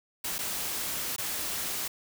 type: noise with dropouts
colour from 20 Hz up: white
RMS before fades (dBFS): -33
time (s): 0.24-1.88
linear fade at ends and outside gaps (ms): 5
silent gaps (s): 0.383-0.388 / 1.163-1.181
effects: none